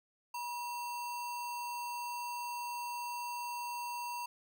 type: tone with sample-and-hold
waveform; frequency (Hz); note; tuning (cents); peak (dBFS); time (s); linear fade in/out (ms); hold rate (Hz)
sine; 962; B5; -46; -37; 0.34-4.26; 5; 3675
effects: none